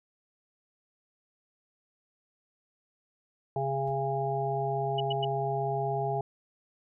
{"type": "harmonic tone", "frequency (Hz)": 136.5, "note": "C#3", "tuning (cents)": -26, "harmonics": [1, 3, 5, 6], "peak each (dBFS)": [-33, -33, -33, -33], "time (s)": [3.56, 6.21], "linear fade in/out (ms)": 2}
{"type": "noise with exponential decay", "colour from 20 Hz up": "brown", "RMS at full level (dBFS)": -42, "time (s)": [3.87, 3.99], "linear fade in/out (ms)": 5, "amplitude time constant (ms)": 24}
{"type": "tone bursts", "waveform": "sine", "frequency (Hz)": 2940, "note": "F#7", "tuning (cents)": -12, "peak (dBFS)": -30, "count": 3, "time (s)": [4.98, 5.249], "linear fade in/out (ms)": 5, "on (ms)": 23, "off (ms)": 100}
{"effects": []}